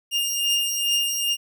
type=beating tone pair; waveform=sawtooth; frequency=2817 / 2819.4 Hz; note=F7 / F7; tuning=+14 / +16 cents; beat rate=2.4 Hz; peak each=-19 / -23 dBFS; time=0.11-1.37 s; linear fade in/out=50 ms; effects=none